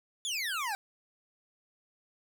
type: exponential sweep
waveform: 25% pulse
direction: down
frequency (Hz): 3557 to 761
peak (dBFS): -28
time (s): 0.25-0.75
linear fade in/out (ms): 0
effects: none

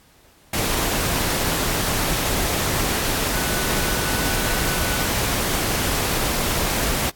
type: tone in noise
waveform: sine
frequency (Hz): 1488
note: F#6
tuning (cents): +9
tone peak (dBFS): -31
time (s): 3.33-5.06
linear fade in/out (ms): 5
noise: pink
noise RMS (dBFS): -22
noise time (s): 0.53-7.1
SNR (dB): -12
effects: pink hiss -54 dBFS RMS until 7.15 s + AAC 64 kbps

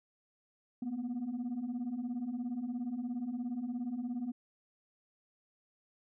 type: beating tone pair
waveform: sine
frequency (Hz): 231.1 / 248.1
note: A#3 / B3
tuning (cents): -15 / +8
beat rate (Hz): 17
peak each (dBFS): -38 / -34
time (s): 0.82-4.32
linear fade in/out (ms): 5
effects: tanh soft clip ceiling -32 dBFS

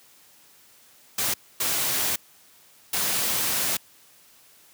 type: noise bursts at uneven times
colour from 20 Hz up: white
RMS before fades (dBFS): -25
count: 3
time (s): 1.18-1.34 / 1.6-2.16 / 2.93-3.77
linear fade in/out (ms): 5
effects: white hiss -55 dBFS RMS until 4.73 s + high-pass 80 Hz 12 dB/octave

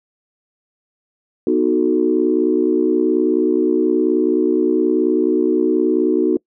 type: chord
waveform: sine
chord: B dominant seventh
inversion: none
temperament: equal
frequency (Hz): 246.9 / 311.1 / 370 / 440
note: B3 / D#4 / F#4 / A4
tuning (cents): 0 / 0 / 0 / 0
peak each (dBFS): -21 / -17 / -16 / -21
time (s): 1.47-6.37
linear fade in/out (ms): 2
effects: noise-tail reverb RT60 0.1 s tail -25 dB re dry + tanh soft clip ceiling -2 dBFS

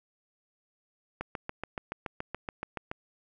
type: click train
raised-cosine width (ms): 0.5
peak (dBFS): -19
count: 13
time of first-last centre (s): 1.21-2.915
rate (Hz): 7.04
effects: none

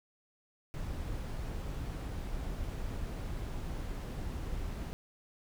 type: noise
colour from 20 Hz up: brown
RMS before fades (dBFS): -38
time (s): 0.74-4.93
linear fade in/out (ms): 0
effects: none

